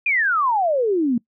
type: exponential sweep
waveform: sine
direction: down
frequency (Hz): 2487 to 225.5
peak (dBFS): -16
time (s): 0.06-1.18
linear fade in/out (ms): 5
effects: noise-tail reverb RT60 0.1 s tail -23 dB re dry